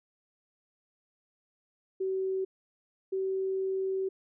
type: tone pair in turn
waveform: sine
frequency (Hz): 380.3 / 382.2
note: F#4 / G4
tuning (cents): +48 / -44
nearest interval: unison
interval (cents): 8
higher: second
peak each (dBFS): -28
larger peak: neither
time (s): 2-2.45 / 3.12-4.09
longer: second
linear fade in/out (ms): 10
effects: none